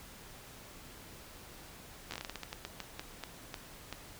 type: slowing click train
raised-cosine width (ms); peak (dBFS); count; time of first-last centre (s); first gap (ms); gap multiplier
0.2; -22; 17; 2.11-3.927; 12; 1.26
effects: pink hiss -52 dBFS RMS until 4.19 s